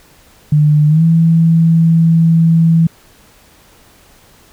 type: tone with pitch glide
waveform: sine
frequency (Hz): 150 to 164.52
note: D3 to E3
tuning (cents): +37 to -3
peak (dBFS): -6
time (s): 0.52-2.87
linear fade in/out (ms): 5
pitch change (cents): +160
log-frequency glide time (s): 0.88-1.03
effects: pink hiss -46 dBFS RMS until 4.52 s